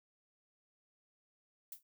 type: noise with exponential decay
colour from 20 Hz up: violet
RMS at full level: -42 dBFS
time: 1.72-1.83 s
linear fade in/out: 2 ms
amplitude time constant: 23 ms
effects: none